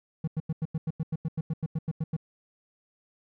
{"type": "tone bursts", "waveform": "triangle", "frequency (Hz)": 159.1, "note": "D#3", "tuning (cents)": 39, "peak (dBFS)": -24, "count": 16, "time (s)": [0.24, 2.166], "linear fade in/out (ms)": 5, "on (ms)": 36, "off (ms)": 90, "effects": []}